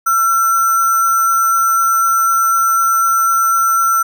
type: tone with sample-and-hold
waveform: sine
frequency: 1354 Hz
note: E6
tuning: 46 cents sharp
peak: -10 dBFS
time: 0.06-4.03 s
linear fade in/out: 10 ms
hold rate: 7350 Hz
effects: none